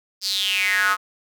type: tone with high-pass filter sweep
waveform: square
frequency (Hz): 98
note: G2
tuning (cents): 0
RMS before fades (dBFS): -21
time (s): 0.21-0.97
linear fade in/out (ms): 50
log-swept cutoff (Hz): 5000 to 1200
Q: 7.1
effects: none